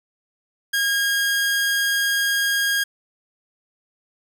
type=tone; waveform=sawtooth; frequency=1628 Hz; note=G#6; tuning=35 cents flat; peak=-15 dBFS; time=0.73-2.84 s; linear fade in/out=10 ms; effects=none